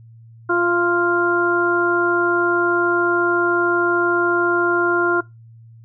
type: harmonic tone with a mistuned harmonic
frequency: 349.2 Hz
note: F4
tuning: in tune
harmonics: 1 / 2 / 3 / 4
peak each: -18 / -26 / -24 / -19 dBFS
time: 0.49-5.21 s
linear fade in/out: 10 ms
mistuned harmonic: 2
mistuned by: -21 cents
effects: noise-tail reverb RT60 0.2 s tail -21 dB re dry + added 114 Hz sine -41 dBFS peak until 5.84 s